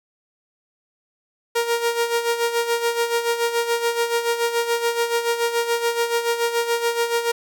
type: tone with tremolo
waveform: sawtooth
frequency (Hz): 468.6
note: A#4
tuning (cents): +9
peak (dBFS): -13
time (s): 1.55-7.32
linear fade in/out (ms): 10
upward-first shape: sine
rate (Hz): 7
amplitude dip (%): 65
effects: none